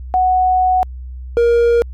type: tone pair in turn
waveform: sine / triangle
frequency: 740 / 470.8 Hz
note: F#5 / A#4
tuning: 0 / +17 cents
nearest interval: minor sixth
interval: 783 cents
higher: first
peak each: -10 / -7 dBFS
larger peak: second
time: 0.14-0.83 / 1.37-1.82 s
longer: first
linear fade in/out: 0 ms
effects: added 63 Hz sine -26 dBFS peak until 1.93 s + MP3 64 kbps